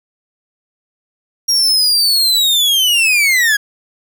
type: linear sweep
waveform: 40% pulse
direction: down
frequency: 5650 to 1628 Hz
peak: -9 dBFS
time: 1.48-3.57 s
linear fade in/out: 10 ms
effects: none